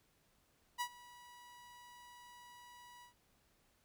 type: tone with ADSR envelope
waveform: sawtooth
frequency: 973 Hz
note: B5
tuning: 26 cents flat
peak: -31 dBFS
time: 0.78-3.14 s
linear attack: 29 ms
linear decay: 72 ms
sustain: -21 dB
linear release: 110 ms
effects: pink hiss -74 dBFS RMS until 3.84 s